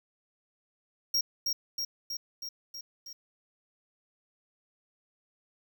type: tone with echo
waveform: square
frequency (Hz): 5590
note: F8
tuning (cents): +1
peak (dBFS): -25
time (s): 1.14-1.21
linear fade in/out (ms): 5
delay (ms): 320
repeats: 6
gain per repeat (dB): -3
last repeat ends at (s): 3.13
effects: 10-bit